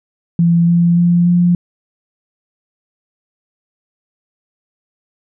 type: tone with pitch steps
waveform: sine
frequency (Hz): 169.7 / 171.57 / 173.47 / 175.38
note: F3 / F3 / F3 / F3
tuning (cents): -49 / -30 / -11 / +8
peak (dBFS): -8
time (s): 0.39-1.55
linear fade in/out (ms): 2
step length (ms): 290
effects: none